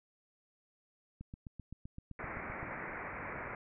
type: click train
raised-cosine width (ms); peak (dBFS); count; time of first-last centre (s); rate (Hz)
5; -33; 12; 1.21-2.629; 7.75
type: low-pass noise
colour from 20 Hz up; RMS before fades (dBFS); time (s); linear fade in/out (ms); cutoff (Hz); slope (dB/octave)
white; -43; 2.19-3.55; 2; 2300; 96
effects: none